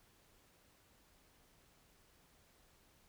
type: silence
effects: pink hiss -69 dBFS RMS until 3.08 s